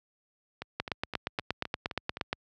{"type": "two click trains", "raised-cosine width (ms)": 0.3, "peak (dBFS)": [-13, -20], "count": [14, 7], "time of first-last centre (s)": [[0.8, 2.329], [0.62, 2.17]], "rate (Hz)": [8.5, 3.87], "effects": ["high-pass 60 Hz 12 dB/octave"]}